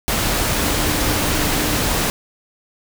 sine tone in noise, 301.4 Hz, D4, 45 cents sharp, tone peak -27 dBFS, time 0.62-1.8 s, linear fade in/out 0 ms, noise pink, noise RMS -19 dBFS, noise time 0.08-2.1 s, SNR -11 dB, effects none

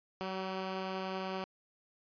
10% pulse tone pair together, 188.9 / 383 Hz, F#3 / G4, +36 / -40 cents, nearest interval octave, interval 1224 cents, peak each -28 / -40 dBFS, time 0.21-1.44 s, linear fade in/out 0 ms, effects resampled to 11025 Hz

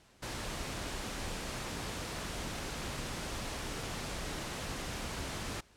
pink noise, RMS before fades -39 dBFS, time 0.22-5.61 s, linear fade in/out 10 ms, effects pink hiss -63 dBFS RMS until 5.76 s + low-pass 9000 Hz 12 dB/octave

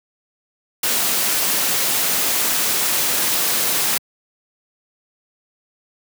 white noise, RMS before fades -19 dBFS, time 0.83-3.98 s, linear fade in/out 5 ms, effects high-pass 150 Hz 12 dB/octave

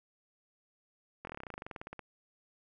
slowing click train, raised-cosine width 0.5 ms, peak -27 dBFS, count 20, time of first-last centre 1.25-1.993 s, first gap 22 ms, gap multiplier 1.06, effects none

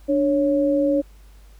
sine tone pair together, 293.6 / 554.2 Hz, D4 / C#5, 0 / -1 cents, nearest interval major seventh, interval 1099 cents, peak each -19 dBFS, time 0.08-1.02 s, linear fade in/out 20 ms, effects added 50 Hz sine -44 dBFS peak until 1.59 s + pink hiss -57 dBFS RMS until 1.59 s

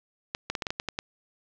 clicks, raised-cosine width 0.2 ms, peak -12 dBFS, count 9, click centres 0.349 / 0.5 / 0.552 / 0.622 / 0.668 / 0.705 / 0.799 / 0.887 / 0.989 s, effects low-pass 6000 Hz 12 dB/octave + 8-bit

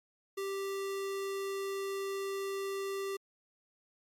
square tone, 392 Hz, G4, in tune, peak -35 dBFS, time 0.37-3.17 s, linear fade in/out 10 ms, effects MP3 64 kbps

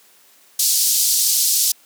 pink band-pass noise, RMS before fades -17 dBFS, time 0.59-1.72 s, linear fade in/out 5 ms, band 4700 to 16000 Hz, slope 24 dB/octave, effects white hiss -52 dBFS RMS until 1.85 s + high-pass 200 Hz 12 dB/octave

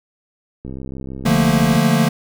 click train, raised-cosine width 3 ms, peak -18 dBFS, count 75, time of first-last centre 0.65-1.77 s, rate 66.1 Hz
square chord, Bb major seventh, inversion first, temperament equal, 146.83 / 174.61 / 220 / 233.1 Hz, D3 / F3 / A3 / Bb3, 0 / 0 / 0 / 0 cents, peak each -19 dBFS, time 1.25-2.09 s, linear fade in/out 10 ms
effects none

